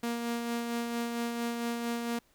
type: tone with tremolo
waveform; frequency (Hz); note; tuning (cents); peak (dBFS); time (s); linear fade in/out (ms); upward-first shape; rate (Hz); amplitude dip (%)
sawtooth; 235.2; A#3; +16; -26; 0.03-2.19; 5; sine; 4.4; 35
effects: pink hiss -67 dBFS RMS until 2.34 s